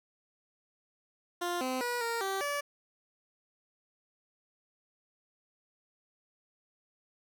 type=tone with pitch steps; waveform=15% pulse; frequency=350.6 / 257.5 / 484.8 / 464.1 / 387.8 / 576 Hz; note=F4 / C4 / B4 / A#4 / G4 / D5; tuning=+7 / -28 / -32 / -8 / -19 / -34 cents; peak=-25 dBFS; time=1.41-2.61 s; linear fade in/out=10 ms; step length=200 ms; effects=none